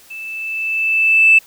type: tone with level ramp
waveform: sine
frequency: 2637 Hz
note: E7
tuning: in tune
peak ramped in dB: -28 to -4 dBFS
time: 0.1-1.39 s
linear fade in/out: 10 ms
effects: tanh soft clip ceiling 0 dBFS + white hiss -46 dBFS RMS until 1.46 s